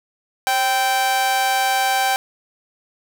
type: tone with amplitude modulation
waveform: sawtooth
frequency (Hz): 780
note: G5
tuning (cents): -9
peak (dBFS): -10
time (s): 0.47-2.16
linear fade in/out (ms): 0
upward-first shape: sine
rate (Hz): 240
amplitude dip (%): 55
effects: none